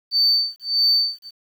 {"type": "tone with tremolo", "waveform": "sine", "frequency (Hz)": 4558, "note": "C#8", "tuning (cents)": 47, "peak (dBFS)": -12, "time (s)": [0.11, 1.31], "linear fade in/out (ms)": 50, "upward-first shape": "sine", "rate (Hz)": 1.6, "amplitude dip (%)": 100, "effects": ["tanh soft clip ceiling -10 dBFS", "9-bit"]}